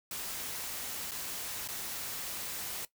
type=noise with dropouts; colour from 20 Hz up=white; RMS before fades=-39 dBFS; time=0.11-2.85 s; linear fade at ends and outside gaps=2 ms; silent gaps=1.111-1.116 / 1.676-1.686 s; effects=noise-tail reverb RT60 0.1 s tail -17 dB re dry